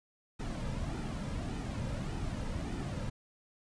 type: noise with flanger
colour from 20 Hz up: brown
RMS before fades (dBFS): -37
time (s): 0.39-3.1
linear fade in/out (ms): 10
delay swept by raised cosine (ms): 1.8 to 2.74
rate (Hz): 1.7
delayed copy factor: -0.55
effects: resampled to 22050 Hz